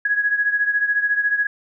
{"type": "beating tone pair", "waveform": "sine", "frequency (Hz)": [1664, 1678], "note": ["G#6", "G#6"], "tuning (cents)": [3, 17], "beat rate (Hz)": 14, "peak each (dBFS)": [-18, -23], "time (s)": [0.05, 1.47], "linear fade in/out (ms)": 5, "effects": []}